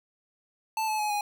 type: tone with pitch steps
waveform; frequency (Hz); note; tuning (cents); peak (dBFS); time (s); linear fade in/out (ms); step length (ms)
square; 880 / 861.9 / 844.2 / 826.8; A5 / A5 / G#5 / G#5; 0 / -36 / +28 / -8; -27; 0.77-1.21; 2; 110
effects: none